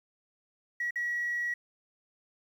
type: tone with dropouts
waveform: sine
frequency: 1921 Hz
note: B6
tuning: 48 cents flat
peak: -28 dBFS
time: 0.8-1.54 s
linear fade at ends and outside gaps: 5 ms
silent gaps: 0.908-0.957 s
effects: tanh soft clip ceiling -25 dBFS + 10-bit